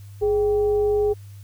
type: tone with frequency modulation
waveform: sine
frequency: 416.6 Hz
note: G#4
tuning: 5 cents sharp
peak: -17 dBFS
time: 0.21-1.14 s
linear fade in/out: 20 ms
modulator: 365 Hz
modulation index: 0.33
effects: added 100 Hz sine -38 dBFS peak until 1.43 s + white hiss -56 dBFS RMS until 1.43 s